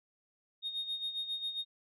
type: tone with tremolo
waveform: sine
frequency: 3707 Hz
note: A#7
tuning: 10 cents flat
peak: -31 dBFS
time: 0.62-1.65 s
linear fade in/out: 50 ms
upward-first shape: sine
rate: 7.4 Hz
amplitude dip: 70%
effects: tanh soft clip ceiling -30 dBFS